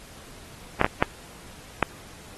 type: clicks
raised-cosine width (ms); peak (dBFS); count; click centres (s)
0.5; -3; 4; 0.814 / 0.845 / 1.025 / 1.827
effects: pink hiss -47 dBFS RMS until 2.37 s + AAC 32 kbps